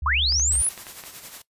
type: tone with vibrato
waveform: sine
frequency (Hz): 68.7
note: C#2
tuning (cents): -15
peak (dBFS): -26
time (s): 0.02-0.62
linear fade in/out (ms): 5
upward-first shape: sine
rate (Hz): 6.5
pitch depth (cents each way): 110
type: linear sweep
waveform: sine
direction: up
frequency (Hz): 969 to 10548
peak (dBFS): -19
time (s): 0.06-0.69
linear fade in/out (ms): 2
type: clicks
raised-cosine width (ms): 0.3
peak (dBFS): -23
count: 7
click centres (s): 0.323 / 0.397 / 0.555 / 0.667 / 0.777 / 0.868 / 1.038
type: noise with tremolo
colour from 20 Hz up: white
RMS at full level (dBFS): -38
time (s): 0.51-1.42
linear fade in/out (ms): 5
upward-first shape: sine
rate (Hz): 11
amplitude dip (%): 55
effects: noise-tail reverb RT60 0.1 s tail -19 dB re dry + resampled to 32000 Hz